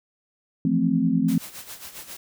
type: chord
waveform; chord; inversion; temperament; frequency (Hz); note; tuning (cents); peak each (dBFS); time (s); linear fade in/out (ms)
sine; F major seventh; third; equal; 164.81 / 174.61 / 220 / 261.6; E3 / F3 / A3 / C4; 0 / 0 / 0 / 0; -27 / -24 / -24 / -22; 0.65-1.38; 2
type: noise with tremolo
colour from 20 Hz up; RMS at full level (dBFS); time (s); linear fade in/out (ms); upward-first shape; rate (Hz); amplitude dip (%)
white; -37; 1.28-2.17; 5; sine; 7.4; 70
effects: none